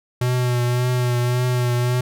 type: tone with vibrato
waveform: square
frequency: 123.47 Hz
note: B2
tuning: in tune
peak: -18 dBFS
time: 0.21-2.01 s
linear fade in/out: 5 ms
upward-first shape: triangle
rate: 1.8 Hz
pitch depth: 31 cents each way
effects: none